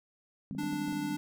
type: chord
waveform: sine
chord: Ab major seventh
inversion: second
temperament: just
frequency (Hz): 155.74 / 194.67 / 207.7 / 259.6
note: Eb3 / G3 / Ab3 / C4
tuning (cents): +2 / -12 / 0 / -13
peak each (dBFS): -42 / -40 / -42 / -41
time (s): 0.51-1.17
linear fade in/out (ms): 0
type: clicks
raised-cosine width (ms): 2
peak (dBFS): -36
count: 5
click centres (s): 0.55 / 0.633 / 0.731 / 0.882 / 0.926
type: tone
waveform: square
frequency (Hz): 293.7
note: D4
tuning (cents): 0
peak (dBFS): -34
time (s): 0.58-1.17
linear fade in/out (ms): 10
effects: none